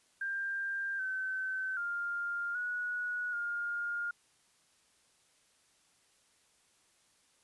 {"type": "tone with pitch steps", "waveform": "sine", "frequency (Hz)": [1590, 1532, 1402, 1462, 1415], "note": ["G6", "G6", "F6", "F#6", "F6"], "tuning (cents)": [24, -40, 6, -21, 22], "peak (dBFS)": -33, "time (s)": [0.21, 4.11], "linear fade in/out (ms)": 5, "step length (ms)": 780, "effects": ["white hiss -69 dBFS RMS until 7.43 s", "resampled to 24000 Hz"]}